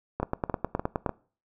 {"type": "two click trains", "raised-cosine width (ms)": 1, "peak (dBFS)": [-12, -15], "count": [9, 4], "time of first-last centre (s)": [[0.23, 1.062], [0.2, 1.093]], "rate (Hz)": [9.61, 3.36], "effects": ["noise-tail reverb RT60 0.4 s tail -21 dB re dry"]}